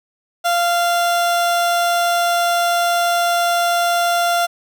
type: tone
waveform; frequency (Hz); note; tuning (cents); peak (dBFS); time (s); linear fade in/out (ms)
30% pulse; 693; F5; -14; -12; 0.44-4.47; 20
effects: none